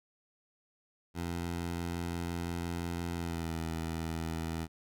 15% pulse tone with pitch glide, 85.8 to 81.64 Hz, F2 to E2, -30 to -16 cents, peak -28 dBFS, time 1.14-4.68 s, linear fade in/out 50 ms, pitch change -86 cents, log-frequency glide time 3.15-3.54 s, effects none

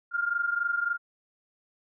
sine tone pair together, 1396.9 / 1420.5 Hz, F6 / F6, 0 / +29 cents, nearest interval unison, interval 29 cents, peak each -27 / -30 dBFS, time 0.11-0.98 s, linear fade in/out 50 ms, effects none

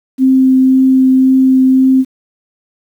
sine tone with vibrato, 261.6 Hz, C4, in tune, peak -5 dBFS, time 0.18-2.05 s, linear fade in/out 50 ms, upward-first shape triangle, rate 1.9 Hz, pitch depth 9 cents each way, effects 7-bit

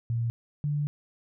sine tone pair in turn, 116.54 / 146.83 Hz, A#2 / D3, 0 / 0 cents, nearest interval major third, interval 400 cents, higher second, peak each -25 dBFS, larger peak neither, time 0.1-0.3 / 0.64-0.87 s, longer second, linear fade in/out 0 ms, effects none

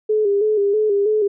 sine tone with vibrato, 415.3 Hz, G#4, in tune, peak -14 dBFS, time 0.09-1.28 s, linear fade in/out 10 ms, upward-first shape square, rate 3.1 Hz, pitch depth 56 cents each way, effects none

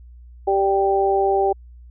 harmonic tone, 196 Hz, G3, in tune, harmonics 2 / 3 / 4, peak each -18 / -25 / -19 dBFS, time 0.47-1.53 s, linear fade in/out 10 ms, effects added 60 Hz sine -40 dBFS peak until 1.9 s

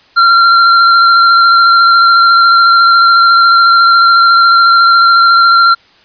square tone with vibrato, 1374 Hz, F6, 29 cents flat, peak -4 dBFS, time 0.16-5.75 s, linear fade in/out 20 ms, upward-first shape sine, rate 14 Hz, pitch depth 15 cents each way, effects white hiss -45 dBFS RMS until 6.04 s + resampled to 11025 Hz

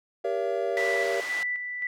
triangle chord, G diminished seventh, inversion none, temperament just, 392 / 470.4 / 564.5 / 677.4 Hz, G4 / Bb4 / Db5 / Fb5, 0 / +16 / +31 / +47 cents, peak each -29 dBFS, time 0.24-1.21 s, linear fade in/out 10 ms
pink band-pass noise, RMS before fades -39 dBFS, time 0.77-1.43 s, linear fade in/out 0 ms, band 640 to 6300 Hz, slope 12 dB/octave
sine tone with tremolo, 1976 Hz, B6, in tune, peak -26 dBFS, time 0.77-1.87 s, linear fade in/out 2 ms, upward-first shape square, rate 1.9 Hz, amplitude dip 45%
effects none

